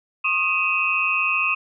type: tone cluster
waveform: sine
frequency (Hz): 1081 / 1236 / 2533 / 2720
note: C#6 / D#6 / D#7 / F7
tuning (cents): -44 / -12 / +30 / -46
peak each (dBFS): -28 / -28 / -20 / -26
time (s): 0.24-1.55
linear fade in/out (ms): 10
effects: none